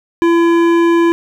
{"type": "tone with hard clipping", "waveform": "sine", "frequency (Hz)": 337.7, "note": "E4", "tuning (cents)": 42, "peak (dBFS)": -10, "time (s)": [0.22, 1.12], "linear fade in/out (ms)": 0, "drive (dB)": 13, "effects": []}